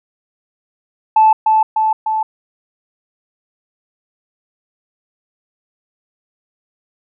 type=tone with echo; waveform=sine; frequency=873 Hz; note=A5; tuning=14 cents flat; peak=-5 dBFS; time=1.16-1.33 s; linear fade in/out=5 ms; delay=300 ms; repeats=3; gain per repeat=-3 dB; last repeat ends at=2.23 s; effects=tanh soft clip ceiling -2 dBFS